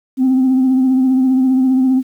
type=tone with vibrato; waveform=sine; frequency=260 Hz; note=C4; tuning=11 cents flat; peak=-8 dBFS; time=0.17-2.03 s; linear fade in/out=50 ms; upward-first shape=triangle; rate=15 Hz; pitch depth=41 cents each way; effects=tanh soft clip ceiling -7 dBFS + 8-bit